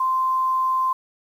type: tone with quantisation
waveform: sine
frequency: 1041 Hz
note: C6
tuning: 9 cents flat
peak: -18 dBFS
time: 0-0.93 s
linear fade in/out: 5 ms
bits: 8
effects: none